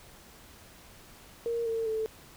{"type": "tone with pitch steps", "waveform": "sine", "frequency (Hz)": [466.2, 452.9, 440], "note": ["A#4", "A#4", "A4"], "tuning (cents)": [0, -50, 0], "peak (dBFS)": -28, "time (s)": [1.46, 2.06], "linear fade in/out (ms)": 0, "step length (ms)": 200, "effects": ["pink hiss -53 dBFS RMS until 2.36 s"]}